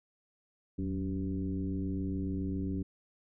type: tone with frequency modulation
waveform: sine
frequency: 185 Hz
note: F#3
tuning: in tune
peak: -31 dBFS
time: 0.78-2.83 s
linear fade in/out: 10 ms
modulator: 99.3 Hz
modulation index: 1.4
effects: none